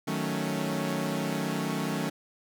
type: chord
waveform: sawtooth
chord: D# half-diminished seventh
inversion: none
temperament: equal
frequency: 155.56 / 185 / 220 / 277.2 Hz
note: D#3 / F#3 / A3 / C#4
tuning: 0 / 0 / 0 / 0 cents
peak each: -30 dBFS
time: 0.07-2.1 s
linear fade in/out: 10 ms
effects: none